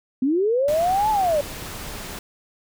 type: linear two-way sweep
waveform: sine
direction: up then down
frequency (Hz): 246.9 to 880 to 562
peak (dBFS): -17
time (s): 0.22-1.41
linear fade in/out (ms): 5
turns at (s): 1.1
type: noise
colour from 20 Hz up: pink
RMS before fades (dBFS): -34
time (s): 0.68-2.19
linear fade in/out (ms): 2
effects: none